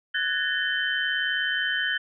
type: tone cluster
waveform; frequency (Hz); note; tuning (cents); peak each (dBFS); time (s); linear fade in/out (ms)
sine; 1491 / 1675 / 1814 / 3069; F#6 / G#6 / A#6 / G7; +13 / +14 / -48 / -37; -29; 0.14-1.98; 10
effects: none